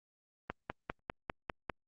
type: click train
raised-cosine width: 0.5 ms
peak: -20 dBFS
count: 7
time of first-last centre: 0.5-1.698 s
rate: 5.01 Hz
effects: Opus 24 kbps